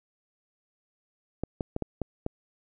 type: clicks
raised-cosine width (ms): 2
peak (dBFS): -16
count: 6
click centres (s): 1.436 / 1.608 / 1.764 / 1.823 / 2.017 / 2.264
effects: none